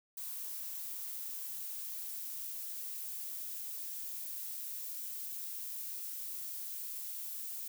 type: noise with high-pass filter sweep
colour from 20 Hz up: violet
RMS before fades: -42 dBFS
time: 0.17-7.68 s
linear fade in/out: 5 ms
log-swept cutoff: 990 to 230 Hz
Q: 3.2
effects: none